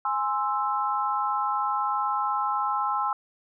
sine chord, Ab augmented, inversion none, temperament equal, 830.6 / 1046.5 / 1318.5 Hz, Ab5 / C6 / E6, 0 / 0 / 0 cents, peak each -28 dBFS, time 0.05-3.13 s, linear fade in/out 2 ms, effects none

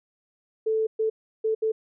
sine tone bursts at uneven times, 440 Hz, A4, in tune, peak -21 dBFS, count 4, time 0.66-0.87 / 0.99-1.1 / 1.44-1.55 / 1.62-1.72 s, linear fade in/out 10 ms, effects none

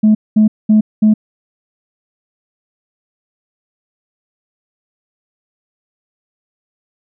sine tone bursts, 214.8 Hz, A3, 41 cents flat, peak -4 dBFS, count 4, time 0.03-1.14 s, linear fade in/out 10 ms, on 120 ms, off 210 ms, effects tanh soft clip ceiling -3 dBFS

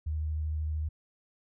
sine tone with vibrato, 77.2 Hz, D#2, 13 cents flat, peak -29 dBFS, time 0.06-0.89 s, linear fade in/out 10 ms, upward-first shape sine, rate 13 Hz, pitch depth 14 cents each way, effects none

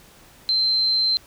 sine tone, 4112 Hz, C8, 31 cents flat, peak -17 dBFS, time 0.49-1.17 s, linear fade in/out 0 ms, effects pink hiss -50 dBFS RMS until 1.26 s

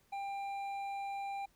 sine tone with hard clipping, 794 Hz, G5, 22 cents sharp, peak -39 dBFS, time 0.12-1.46 s, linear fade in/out 10 ms, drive 7 dB, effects pink hiss -71 dBFS RMS until 1.55 s

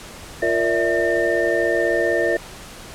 sine tone cluster, 348.2 / 463.5 / 578 / 654 / 1807 Hz, F4 / A#4 / D5 / E5 / A6, -5 / -10 / -28 / -14 / +46 cents, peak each -23 dBFS, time 0.42-2.37 s, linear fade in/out 5 ms, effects pink hiss -38 dBFS RMS until 2.94 s + low-pass 11000 Hz 12 dB/octave

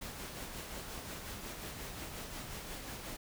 pink noise with tremolo, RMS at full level -43 dBFS, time 0.01-3.17 s, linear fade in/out 10 ms, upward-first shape sine, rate 5.6 Hz, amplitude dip 35%, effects none

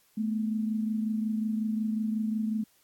sine tone pair together, 216.4 / 241.9 Hz, A3 / B3, -29 / -36 cents, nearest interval major second, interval 193 cents, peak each -27 / -36 dBFS, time 0.17-2.64 s, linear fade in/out 10 ms, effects white hiss -65 dBFS RMS until 2.83 s + AAC 64 kbps

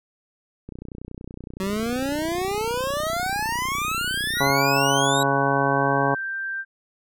click train, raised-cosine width 3 ms, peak -23 dBFS, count 118, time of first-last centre 0.69-4.501 s, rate 30.7 Hz
25% pulse exponential sweep, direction up, 186.1 to 3882 Hz, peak -20 dBFS, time 1.6-5.23 s, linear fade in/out 2 ms
sine tone with pitch glide, 1435 to 1573.9 Hz, F6 to G6, +47 to +7 cents, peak -26 dBFS, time 4.34-6.65 s, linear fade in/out 50 ms, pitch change +160 cents, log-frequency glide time 4.58-6.27 s
harmonic tone, 138.59 Hz, C#3, in tune, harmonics 1 / 2 / 3 / 4 / 5 / 6 / 7 / 8, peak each -27 / -27 / -27 / -27 / -27 / -27 / -27 / -27 dBFS, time 4.4-6.15 s, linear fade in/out 10 ms
effects none

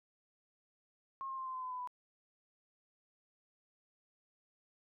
sine tone with pitch steps, 1076 / 1063.6 / 1051.4 / 1039.3 / 1027.4 / 1015.6 / 1003.9 / 992.4 Hz, C6 / C6 / C6 / C6 / C6 / B5 / B5 / B5, +48 / +28 / +8 / -12 / -32 / +48 / +28 / +8 cents, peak -39 dBFS, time 1.21-1.874 s, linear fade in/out 0 ms, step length 83 ms, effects none

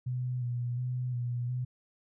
sine tone with vibrato, 123.47 Hz, B2, in tune, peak -30 dBFS, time 0.06-1.65 s, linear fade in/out 10 ms, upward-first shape square, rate 1.4 Hz, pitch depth 28 cents each way, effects none

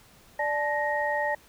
sine tone cluster, 590 / 868 / 1871 Hz, D5 / A5 / A#6, +8 / -24 / +6 cents, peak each -29 dBFS, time 0.39-1.35 s, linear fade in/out 5 ms, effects pink hiss -56 dBFS RMS until 1.48 s

